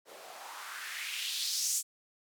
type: noise with band-pass filter sweep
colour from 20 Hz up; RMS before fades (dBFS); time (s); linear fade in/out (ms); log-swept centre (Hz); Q
blue; -37; 0.05-1.83; 50; 450 to 7700; 2.6
effects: none